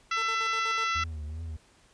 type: harmonic tone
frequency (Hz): 670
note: E5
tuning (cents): +28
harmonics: 2 / 3 / 4 / 5 / 6 / 7 / 8 / 9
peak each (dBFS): -28 / -33 / -35 / -39 / -42 / -45 / -46 / -44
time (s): 0.11-1.04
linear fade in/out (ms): 5
type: tone with tremolo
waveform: 20% pulse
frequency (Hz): 449.7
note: A4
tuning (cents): +38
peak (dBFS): -34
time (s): 0.16-0.89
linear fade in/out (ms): 20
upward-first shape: square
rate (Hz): 8.1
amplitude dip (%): 75
type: tone with vibrato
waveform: triangle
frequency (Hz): 78.5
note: D#2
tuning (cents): +16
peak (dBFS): -32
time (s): 0.95-1.57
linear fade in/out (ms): 10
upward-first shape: triangle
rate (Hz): 2.6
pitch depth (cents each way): 110
effects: pink hiss -61 dBFS RMS until 1.93 s + resampled to 22050 Hz

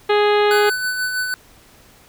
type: harmonic tone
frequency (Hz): 415.3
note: G#4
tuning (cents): 0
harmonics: 1 / 2 / 3 / 4 / 5 / 6 / 7 / 8 / 9 / 10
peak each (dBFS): -14 / -20 / -24 / -26 / -28 / -30 / -31 / -32 / -33 / -34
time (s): 0.09-0.7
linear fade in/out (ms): 10
type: tone with tremolo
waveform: square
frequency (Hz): 1500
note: F#6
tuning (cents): +23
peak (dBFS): -19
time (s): 0.51-1.34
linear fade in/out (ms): 0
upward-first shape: sine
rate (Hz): 6.2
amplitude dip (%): 40
effects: pink hiss -49 dBFS RMS until 2.08 s

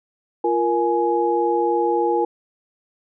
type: tone cluster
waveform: sine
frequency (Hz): 346.3 / 469.7 / 837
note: F4 / A#4 / G#5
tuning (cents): -15 / +13 / +13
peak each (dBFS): -21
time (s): 0.44-2.25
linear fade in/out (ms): 5
effects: none

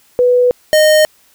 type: tone pair in turn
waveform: sine / square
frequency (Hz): 493.9 / 616.2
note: B4 / D#5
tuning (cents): 0 / -17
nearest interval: major third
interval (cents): 383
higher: second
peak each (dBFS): -7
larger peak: neither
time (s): 0.19-0.51 / 0.73-1.05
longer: neither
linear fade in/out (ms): 0
effects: white hiss -51 dBFS RMS until 1.34 s

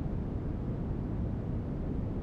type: low-pass noise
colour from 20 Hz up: white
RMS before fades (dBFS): -34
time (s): 0-2.22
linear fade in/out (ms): 0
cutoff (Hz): 190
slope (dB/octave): 12
effects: none

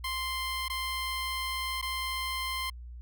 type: tone with dropouts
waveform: 15% pulse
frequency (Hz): 1046.5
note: C6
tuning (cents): 0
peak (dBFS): -25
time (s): 0.04-2.7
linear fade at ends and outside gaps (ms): 5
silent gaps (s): 0.683-0.698 / 1.815-1.825
effects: added 60 Hz sine -41 dBFS peak until 3.01 s

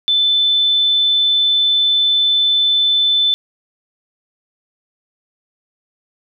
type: tone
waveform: sine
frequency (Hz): 3520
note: A7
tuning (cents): 0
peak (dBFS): -11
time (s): 0.08-3.34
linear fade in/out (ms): 0
effects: none

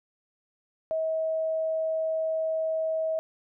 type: tone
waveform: sine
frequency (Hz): 640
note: D#5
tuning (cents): +49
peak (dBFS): -25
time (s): 0.91-3.19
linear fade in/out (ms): 0
effects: none

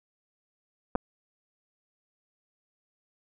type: clicks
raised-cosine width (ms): 1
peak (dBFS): -14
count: 2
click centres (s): 0.953 / 0.957
effects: none

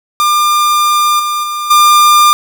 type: tone with level steps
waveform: 45% pulse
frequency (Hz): 1199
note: D6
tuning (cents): +36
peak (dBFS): -8 / -13 / -16 / -4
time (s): 0.2-2.33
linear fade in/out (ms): 0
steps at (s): 1.19 / 1.43 / 1.7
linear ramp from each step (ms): 10
effects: none

